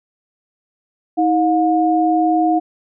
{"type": "tone pair together", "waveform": "sine", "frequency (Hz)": [319.1, 717], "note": ["D#4", "F5"], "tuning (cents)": [44, 45], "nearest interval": "octave + major second", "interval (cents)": 1401, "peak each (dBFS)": -15, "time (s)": [1.17, 2.6], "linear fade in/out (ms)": 20, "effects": []}